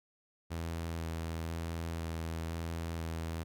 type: tone with vibrato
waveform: sawtooth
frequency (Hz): 82.41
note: E2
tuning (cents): 0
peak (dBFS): -32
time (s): 0.5-3.44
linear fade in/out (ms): 20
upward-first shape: square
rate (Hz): 1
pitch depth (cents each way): 11
effects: none